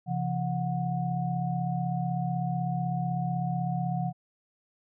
sine tone cluster, 134.5 / 170.5 / 730 Hz, C3 / F3 / F#5, +48 / -41 / -24 cents, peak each -31 / -30 / -33 dBFS, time 0.06-4.13 s, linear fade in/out 50 ms, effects none

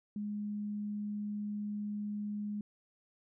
sine tone, 207.7 Hz, G#3, in tune, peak -35 dBFS, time 0.16-2.61 s, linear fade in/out 2 ms, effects none

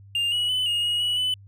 triangle tone with pitch steps, 2804 / 2919 / 3009 / 2859 / 2888 / 2934 / 2999 Hz, F7 / F#7 / F#7 / F7 / F#7 / F#7 / F#7, +6 / -24 / +28 / +40 / -43 / -15 / +23 cents, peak -20 dBFS, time 0.15-1.34 s, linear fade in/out 2 ms, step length 170 ms, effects added 99 Hz sine -45 dBFS peak until 1.47 s

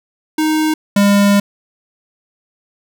square tone pair in turn, 311.1 / 201.8 Hz, D#4 / G#3, 0 / -49 cents, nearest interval perfect fifth, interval 749 cents, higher first, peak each -13 / -9 dBFS, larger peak second, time 0.38-0.74 / 0.96-1.4 s, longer second, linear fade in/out 5 ms, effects none

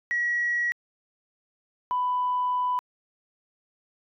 sine tone pair in turn, 1917 / 994.6 Hz, A#6 / B5, +48 / +12 cents, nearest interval major seventh, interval 1136 cents, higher first, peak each -22 dBFS, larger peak neither, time 0.11-0.72 / 1.91-2.79 s, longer second, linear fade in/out 0 ms, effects tanh soft clip ceiling -18 dBFS

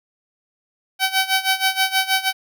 10% pulse tone with tremolo, 764 Hz, G5, 45 cents flat, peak -6 dBFS, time 0.99-2.33 s, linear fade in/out 50 ms, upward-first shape sine, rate 6.3 Hz, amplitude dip 85%, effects none

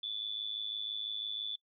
sine tone with amplitude modulation, 3474 Hz, A7, 23 cents flat, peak -32 dBFS, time 0.03-1.56 s, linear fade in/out 5 ms, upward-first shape sine, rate 106 Hz, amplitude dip 75%, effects noise-tail reverb RT60 0.1 s tail -23 dB re dry

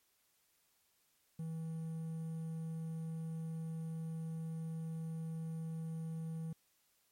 triangle tone with quantisation, 162 Hz, E3, 30 cents flat, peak -37 dBFS, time 1.39-6.53 s, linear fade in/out 5 ms, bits 11, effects white hiss -75 dBFS RMS until 7.11 s + MP3 64 kbps

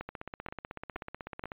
two click trains, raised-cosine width 0.5 ms, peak -24 / -22 dBFS, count 24 / 4, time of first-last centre 0.09-1.519 / 0.01-1.439 s, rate 16.1 / 2.1 Hz, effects resampled to 8000 Hz

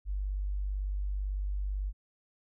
sine tone, 49 Hz, G1, in tune, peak -30 dBFS, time 0.05-1.93 s, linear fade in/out 50 ms, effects none

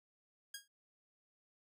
10% pulse tone with exponential decay, 1633 Hz, G#6, 30 cents flat, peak -33 dBFS, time 0.54-0.68 s, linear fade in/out 5 ms, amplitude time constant 29 ms, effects none

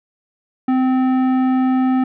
sine tone with tanh clipping, 258.5 Hz, C4, 21 cents flat, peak -15 dBFS, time 0.68-2.04 s, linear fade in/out 5 ms, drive 13 dB, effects none

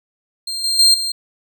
35% pulse tone with level steps, 4186 Hz, C8, in tune, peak -21 / -15 / -7 / -18 dBFS, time 0.47-1.12 s, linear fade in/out 5 ms, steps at 0.64 / 0.79 / 0.94 s, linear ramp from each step 2 ms, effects none

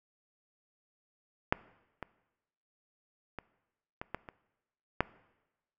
clicks, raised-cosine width 0.5 ms, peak -9 / -23 / -24 / -23 / -19 / -29 / -10 dBFS, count 7, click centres 1.525 / 2.027 / 3.387 / 4.015 / 4.146 / 4.288 / 5.006 s, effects noise-tail reverb RT60 1.0 s tail -20 dB re dry

